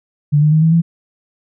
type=tone with pitch steps; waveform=sine; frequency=146.83 / 151.66 / 156.64 / 161.79 / 167.11 Hz; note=D3 / D#3 / D#3 / E3 / E3; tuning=0 / -44 / +12 / -32 / +24 cents; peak=-8 dBFS; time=0.32-0.82 s; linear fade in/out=20 ms; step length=100 ms; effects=none